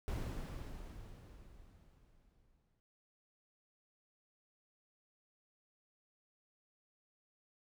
brown noise with exponential decay, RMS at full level -37 dBFS, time 0.08-2.8 s, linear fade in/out 0 ms, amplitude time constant 590 ms, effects none

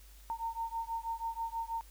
sine beating tone pair, 911 / 917.2 Hz, A#5 / A#5, -40 / -28 cents, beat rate 6.2 Hz, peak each -38 / -38 dBFS, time 0.3-1.81 s, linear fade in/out 0 ms, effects added 50 Hz sine -53 dBFS peak until 1.9 s + white hiss -61 dBFS RMS until 1.9 s

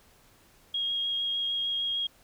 sine tone with vibrato, 3270 Hz, G#7, 28 cents flat, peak -27 dBFS, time 0.74-2.07 s, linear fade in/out 5 ms, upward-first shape sine, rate 6.6 Hz, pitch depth 10 cents each way, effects pink hiss -60 dBFS RMS until 2.23 s

